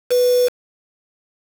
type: tone with quantisation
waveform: sine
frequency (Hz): 493.9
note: B4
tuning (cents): 0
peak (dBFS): -12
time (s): 0.1-0.49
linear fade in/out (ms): 20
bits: 4
effects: none